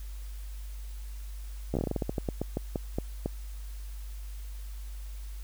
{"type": "slowing click train", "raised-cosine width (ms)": 2, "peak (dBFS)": -16, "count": 18, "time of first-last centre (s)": [1.74, 3.26], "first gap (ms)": 13, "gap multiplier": 1.21, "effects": ["added 50 Hz sine -37 dBFS peak until 5.43 s", "white hiss -55 dBFS RMS until 5.43 s"]}